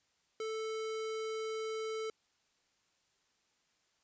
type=tone; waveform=square; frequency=440 Hz; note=A4; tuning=in tune; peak=-37 dBFS; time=0.4-2.1 s; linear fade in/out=2 ms; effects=white hiss -75 dBFS RMS until 4.03 s + resampled to 16000 Hz